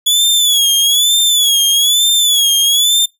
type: tone with vibrato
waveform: sawtooth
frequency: 3400 Hz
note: G#7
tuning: 40 cents sharp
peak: -6 dBFS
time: 0.06-3.06 s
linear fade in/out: 10 ms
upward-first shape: sine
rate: 1.1 Hz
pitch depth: 95 cents each way
effects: noise-tail reverb RT60 0.2 s tail -23 dB re dry